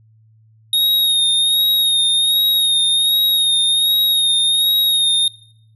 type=tone with vibrato; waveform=square; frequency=3729 Hz; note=A#7; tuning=in tune; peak=-13 dBFS; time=0.73-5.28 s; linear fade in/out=2 ms; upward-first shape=sine; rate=1.3 Hz; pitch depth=34 cents each way; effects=noise-tail reverb RT60 0.7 s tail -22 dB re dry + added 110 Hz sine -48 dBFS peak until 5.75 s